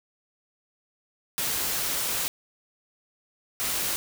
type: noise bursts at uneven times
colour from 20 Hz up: white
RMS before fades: -28 dBFS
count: 2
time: 1.38-2.28 / 3.6-3.96 s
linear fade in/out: 0 ms
effects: none